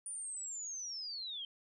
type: linear sweep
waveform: sine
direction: down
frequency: 9470 to 3092 Hz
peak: -40 dBFS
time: 0.06-1.45 s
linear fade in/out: 2 ms
effects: none